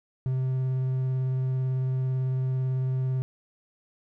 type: tone with vibrato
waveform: triangle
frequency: 130 Hz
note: C3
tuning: 11 cents flat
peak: -22 dBFS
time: 0.26-3.22 s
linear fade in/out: 0 ms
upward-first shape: triangle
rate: 18 Hz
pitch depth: 13 cents each way
effects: none